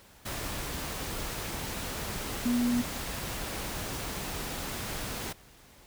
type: tone in noise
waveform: sine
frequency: 242 Hz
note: B3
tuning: 35 cents flat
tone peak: -24 dBFS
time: 2.45-2.82 s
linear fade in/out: 10 ms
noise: pink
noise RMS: -36 dBFS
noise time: 0.25-5.33 s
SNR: +9 dB
effects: pink hiss -56 dBFS RMS until 5.86 s